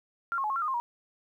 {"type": "tone with pitch steps", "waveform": "sine", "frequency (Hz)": [1383, 1083, 850, 1086, 1368, 1229, 1061, 952], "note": ["F6", "C#6", "G#5", "C#6", "F6", "D#6", "C6", "A#5"], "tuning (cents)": [-17, -41, 40, -36, -36, -22, 24, 36], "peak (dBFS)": -27, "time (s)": [0.32, 0.8], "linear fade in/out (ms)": 0, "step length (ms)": 60, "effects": ["11-bit"]}